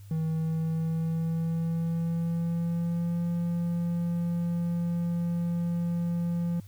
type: tone with pitch glide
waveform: triangle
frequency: 160 to 171.48 Hz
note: D#3 to F3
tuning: +49 to -31 cents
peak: -24 dBFS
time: 0.11-6.6 s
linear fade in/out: 2 ms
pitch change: +120 cents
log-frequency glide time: 0.26-3.24 s
effects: added 100 Hz sine -44 dBFS peak until 6.67 s + white hiss -61 dBFS RMS until 6.67 s